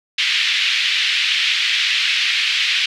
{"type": "band-pass noise", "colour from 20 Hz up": "white", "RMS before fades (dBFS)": -18, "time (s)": [0.18, 2.86], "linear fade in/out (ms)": 5, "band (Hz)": [2100, 3600], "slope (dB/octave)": 24, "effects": []}